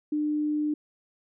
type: tone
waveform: sine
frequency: 300 Hz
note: D4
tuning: 37 cents sharp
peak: -24 dBFS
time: 0.12-0.74 s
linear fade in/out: 5 ms
effects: none